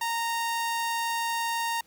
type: tone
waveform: sawtooth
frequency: 926 Hz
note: A#5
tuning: 12 cents flat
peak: -23 dBFS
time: 0.01-1.81 s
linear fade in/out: 5 ms
effects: pink hiss -62 dBFS RMS until 1.86 s